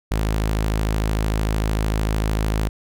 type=tone; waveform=sawtooth; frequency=53.3 Hz; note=G#1; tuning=46 cents sharp; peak=-15 dBFS; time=0.11-2.69 s; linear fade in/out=5 ms; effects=none